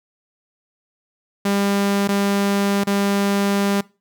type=tone with dropouts; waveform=sawtooth; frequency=200 Hz; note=G3; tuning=35 cents sharp; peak=-13 dBFS; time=1.45-3.81 s; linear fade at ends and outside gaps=5 ms; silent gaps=2.076-2.087 / 2.838-2.87 s; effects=noise-tail reverb RT60 0.3 s tail -22 dB re dry